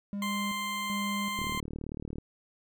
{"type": "tone with tremolo", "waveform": "triangle", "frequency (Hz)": 201.6, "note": "G3", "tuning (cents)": 49, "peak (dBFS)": -30, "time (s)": [0.13, 1.58], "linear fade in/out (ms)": 0, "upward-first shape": "square", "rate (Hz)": 1.3, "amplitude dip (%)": 65}
{"type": "tone", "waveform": "20% pulse", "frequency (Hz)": 1046.5, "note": "C6", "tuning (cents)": 0, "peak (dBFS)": -27, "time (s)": [0.22, 1.6], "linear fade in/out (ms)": 2}
{"type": "click train", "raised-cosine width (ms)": 3, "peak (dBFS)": -25, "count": 31, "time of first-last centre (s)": [1.39, 2.184], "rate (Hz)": 37.8}
{"effects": []}